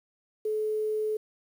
sine tone with quantisation, 430 Hz, A4, 40 cents flat, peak -26 dBFS, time 0.45-1.17 s, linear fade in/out 5 ms, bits 9, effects none

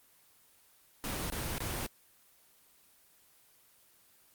pink noise bursts, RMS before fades -36 dBFS, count 3, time 1.04-1.864 s, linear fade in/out 0 ms, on 260 ms, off 22 ms, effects white hiss -64 dBFS RMS until 4.34 s + Opus 24 kbps

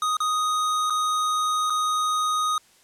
square tone with dropouts, 1246 Hz, D#6, 2 cents sharp, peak -22 dBFS, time 0.02-2.58 s, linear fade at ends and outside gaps 2 ms, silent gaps 0.169-0.203 / 0.899-0.904 / 1.699-1.703 s, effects white hiss -57 dBFS RMS until 2.83 s + low-pass 10000 Hz 12 dB/octave

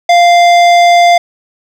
sine tone with hard clipping, 696 Hz, F5, 6 cents flat, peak -5 dBFS, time 0.09-1.18 s, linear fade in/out 5 ms, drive 14 dB, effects none

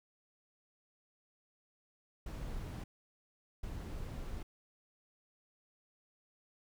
brown noise bursts at uneven times, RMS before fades -42 dBFS, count 2, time 2.26-2.84 / 3.63-4.43 s, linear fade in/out 5 ms, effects none

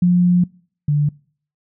sine tone pair in turn, 177.6 / 146.8 Hz, F3 / D3, +29 / 0 cents, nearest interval minor third, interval 329 cents, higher first, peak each -10 / -13 dBFS, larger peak first, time 0.02-0.44 / 0.88-1.09 s, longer first, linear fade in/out 5 ms, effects noise-tail reverb RT60 0.5 s tail -25 dB re dry

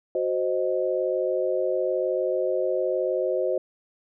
sine chord, C diminished, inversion second, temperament equal, 370 / 523.3 / 622.3 Hz, Gb4 / C5 / Eb5, 0 / 0 / 0 cents, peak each -27 / -25 / -28 dBFS, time 0.15-3.58 s, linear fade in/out 2 ms, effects none

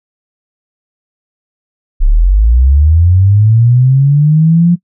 sine linear sweep, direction up, 31.16 to 176.5 Hz, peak -4 dBFS, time 2-4.76 s, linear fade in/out 20 ms, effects noise-tail reverb RT60 0.1 s tail -22 dB re dry

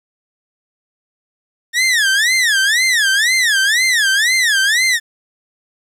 sawtooth tone with vibrato, 1800 Hz, A6, 39 cents sharp, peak -8 dBFS, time 1.73-5 s, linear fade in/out 50 ms, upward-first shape sine, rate 2 Hz, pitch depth 260 cents each way, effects low-pass 10000 Hz 12 dB/octave + 8-bit

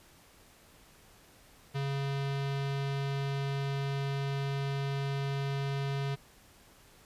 square tone with low-pass filter, 138.59 Hz, C#3, in tune, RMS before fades -33 dBFS, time 1.74-6.16 s, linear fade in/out 20 ms, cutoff 3900 Hz, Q 1.4, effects pink hiss -59 dBFS RMS until 7.05 s + resampled to 32000 Hz

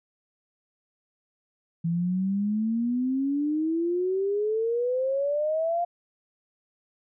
sine exponential sweep, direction up, 164.81 to 703 Hz, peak -23 dBFS, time 1.84-5.85 s, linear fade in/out 10 ms, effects none

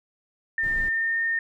sine tone with pitch glide, 1806 to 1825.9 Hz, A6 to A#6, +45 to -36 cents, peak -22 dBFS, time 0.58-1.39 s, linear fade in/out 2 ms, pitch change +19 cents, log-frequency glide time 0.87-1.18 s
brown noise, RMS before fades -34 dBFS, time 0.63-0.89 s, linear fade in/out 5 ms
effects none

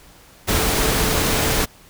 sine tone in noise, 440 Hz, A4, in tune, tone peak -28 dBFS, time 0.47-1.66 s, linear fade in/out 20 ms, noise pink, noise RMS -19 dBFS, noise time 0.47-1.66 s, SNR -12 dB, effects pink hiss -48 dBFS RMS until 1.89 s

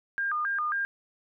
sine tone with vibrato, 1396.9 Hz, F6, in tune, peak -26 dBFS, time 0.18-0.85 s, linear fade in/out 0 ms, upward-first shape square, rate 3.7 Hz, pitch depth 240 cents each way, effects none

